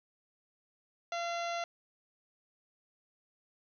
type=harmonic tone with a mistuned harmonic; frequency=685 Hz; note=F5; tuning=34 cents flat; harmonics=1 / 2 / 3 / 4 / 5 / 6 / 7 / 8 / 9; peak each=-35 / -41 / -44 / -46 / -48 / -49 / -55 / -56 / -52 dBFS; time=1.12-1.64 s; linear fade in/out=2 ms; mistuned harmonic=8; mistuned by=+50 cents; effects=12-bit